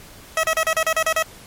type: tone bursts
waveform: 15% pulse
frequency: 643 Hz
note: E5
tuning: 43 cents flat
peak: -10 dBFS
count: 9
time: 0.37-1.226 s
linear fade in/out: 2 ms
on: 64 ms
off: 35 ms
effects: pink hiss -43 dBFS RMS until 1.46 s + MP3 64 kbps